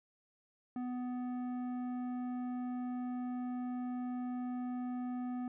sine tone with tanh clipping, 248.6 Hz, B3, 12 cents sharp, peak -38 dBFS, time 0.76-5.48 s, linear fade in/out 2 ms, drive 11 dB, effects none

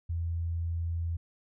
sine tone, 84 Hz, E2, 33 cents sharp, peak -29 dBFS, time 0.09-1.17 s, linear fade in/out 10 ms, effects none

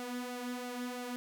sawtooth tone with flanger, 246.8 Hz, B3, 1 cent flat, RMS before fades -40 dBFS, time 0-1.16 s, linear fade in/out 0 ms, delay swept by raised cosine 1.4 to 3.5 ms, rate 3 Hz, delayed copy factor +0.55, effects none

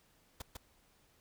pink noise with echo, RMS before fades -43 dBFS, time 0.4-0.42 s, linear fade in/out 5 ms, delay 150 ms, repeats 1, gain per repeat -2 dB, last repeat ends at 0.57 s, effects pink hiss -69 dBFS RMS until 1.2 s

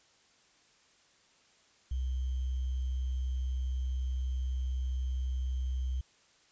sine tone with sample-and-hold, 64 Hz, C2, 38 cents flat, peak -30 dBFS, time 1.91-6.01 s, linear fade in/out 5 ms, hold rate 3150 Hz, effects white hiss -65 dBFS RMS until 6.51 s + resampled to 16000 Hz

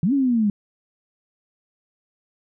sine linear two-way sweep, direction up then down, 146.83 to 286.2 to 198.3 Hz, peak -16 dBFS, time 0.03-0.5 s, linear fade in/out 2 ms, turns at 0.13 s, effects none

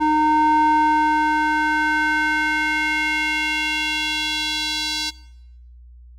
square tone with band-pass filter sweep, 306.7 Hz, D#4, 25 cents flat, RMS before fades -20 dBFS, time 0-5.11 s, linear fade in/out 20 ms, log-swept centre 750 to 4400 Hz, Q 2.5, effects noise-tail reverb RT60 0.8 s tail -19 dB re dry + added 60 Hz sine -41 dBFS peak until 6.18 s

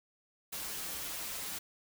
white noise with comb filter, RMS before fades -40 dBFS, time 0.52-1.59 s, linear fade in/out 10 ms, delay 8.1 ms, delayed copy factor -0.95, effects none

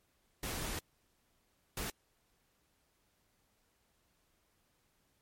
pink noise bursts at uneven times, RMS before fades -39 dBFS, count 2, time 0.43-0.79 / 1.77-1.9 s, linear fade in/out 2 ms, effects pink hiss -75 dBFS RMS until 5.21 s + MP3 64 kbps

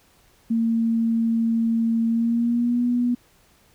sine tone with pitch glide, 228.2 to 243.2 Hz, A#3 to B3, -37 to -26 cents, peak -18 dBFS, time 0.5-3.15 s, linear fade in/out 10 ms, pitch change +111 cents, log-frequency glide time 2.07-2.84 s, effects pink hiss -58 dBFS RMS until 3.74 s

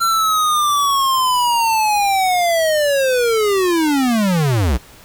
square linear sweep, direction down, 1366 to 54.6 Hz, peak -14 dBFS, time 0-4.78 s, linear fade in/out 20 ms, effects pink hiss -43 dBFS RMS until 5.04 s

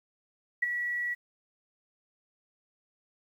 sine tone with ADSR envelope, 1936 Hz, B6, 35 cents flat, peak -21 dBFS, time 0.62-1.15 s, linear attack 10 ms, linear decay 17 ms, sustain -8 dB, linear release 21 ms, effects 10-bit

